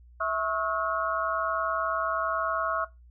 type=tone cluster; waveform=sine; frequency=653 / 1098 / 1289 / 1430 Hz; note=E5 / C#6 / E6 / F6; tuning=-17 / -17 / -39 / +41 cents; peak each=-31 dBFS; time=0.2-2.85 s; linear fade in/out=10 ms; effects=noise-tail reverb RT60 0.2 s tail -19 dB re dry + added 60 Hz sine -50 dBFS peak until 3.1 s